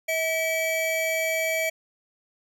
square tone pair together, 645.4 / 2300 Hz, E5 / D7, -37 / -37 cents, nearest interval octave + minor seventh, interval 2200 cents, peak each -27 dBFS, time 0.08-1.7 s, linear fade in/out 10 ms, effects none

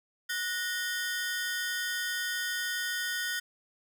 sawtooth ring-modulated tone, 1661.2 Hz, G#6, in tune, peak -24 dBFS, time 0.29-3.4 s, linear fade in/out 10 ms, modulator 195 Hz, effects none

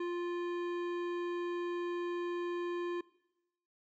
sine tone with hard clipping, 349.2 Hz, F4, in tune, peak -36 dBFS, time 0-3.01 s, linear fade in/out 5 ms, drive 14 dB, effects noise-tail reverb RT60 0.9 s tail -21 dB re dry + resampled to 16000 Hz

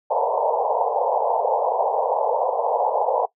white band-pass noise, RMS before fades -21 dBFS, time 0.1-3.26 s, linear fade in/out 10 ms, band 450 to 960 Hz, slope 96 dB/octave, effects noise-tail reverb RT60 0.1 s tail -20 dB re dry

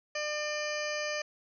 harmonic tone with a mistuned harmonic, 600 Hz, D5, 37 cents sharp, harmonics 1 / 2 / 3 / 4 / 5 / 7 / 8 / 9 / 10, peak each -35 / -43 / -38 / -39 / -45 / -50 / -42 / -50 / -44 dBFS, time 0.15-1.22 s, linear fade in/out 5 ms, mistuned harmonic 10, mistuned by +58 cents, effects none

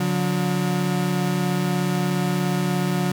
35% pulse tone pair together, 143.6 / 180.48 Hz, D3 / F#3, -39 / -43 cents, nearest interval major third, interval 396 cents, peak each -23 / -20 dBFS, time 0-3.12 s, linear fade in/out 5 ms, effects none

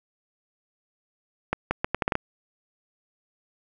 accelerating click train, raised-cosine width 0.5 ms, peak -8 dBFS, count 8, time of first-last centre 1.53-2.154 s, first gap 180 ms, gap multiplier 0.75, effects none

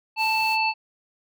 harmonic tone, 882 Hz, A5, 4 cents sharp, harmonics 1 / 3 / 5, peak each -23 / -23 / -30 dBFS, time 0.16-0.74 s, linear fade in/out 50 ms
white noise, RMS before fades -41 dBFS, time 0.17-0.58 s, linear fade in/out 50 ms
effects none

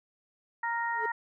harmonic tone, 466.2 Hz, A#4, in tune, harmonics 2 / 3 / 4, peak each -31 / -38 / -33 dBFS, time 0.63-1.12 s, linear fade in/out 5 ms
triangle tone with exponential growth, 435.2 Hz, A4, 19 cents flat, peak -28 dBFS, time 0.9-1.06 s, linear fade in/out 5 ms, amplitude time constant 33 ms
effects none

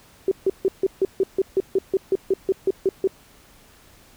sine tone bursts, 383.6 Hz, G4, 37 cents flat, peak -15 dBFS, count 16, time 0.28-3.074 s, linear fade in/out 2 ms, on 34 ms, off 150 ms, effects pink hiss -52 dBFS RMS until 4.16 s

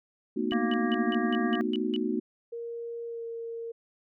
sine chord, B dominant seventh, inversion third, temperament just, 222.2 / 246.9 / 308.7 / 370.4 Hz, A3 / B3 / D#4 / F#4, +17 / 0 / -14 / +2 cents, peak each -32 dBFS, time 0.36-2.2 s, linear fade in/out 10 ms
sine tone bursts, 2960 Hz, F#7, in tune, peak -33 dBFS, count 8, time 0.51-1.962 s, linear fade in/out 0 ms, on 24 ms, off 180 ms
harmonic tone, 233.7 Hz, A#3, 5 cents sharp, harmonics 1 / 3 / 5 / 7 / 8, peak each -30 / -35 / -37 / -38 / -39 dBFS, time 0.52-1.61 s, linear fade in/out 0 ms
sine tone with pitch glide, 467.4 to 461.2 Hz, A#4 to A#4, +5 to -19 cents, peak -34 dBFS, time 2.52-3.72 s, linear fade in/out 10 ms, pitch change -24 cents, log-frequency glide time 3.06-3.24 s
effects none

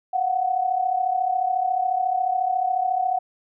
sine tone pair together, 712.9 / 747 Hz, F5 / F#5, +35 / +16 cents, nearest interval minor second, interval 81 cents, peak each -25 / -21 dBFS, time 0.13-3.19 s, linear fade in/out 10 ms, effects none

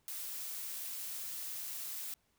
blue noise, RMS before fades -42 dBFS, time 0.08-2.14 s, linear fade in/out 0 ms, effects pink hiss -75 dBFS RMS until 2.38 s

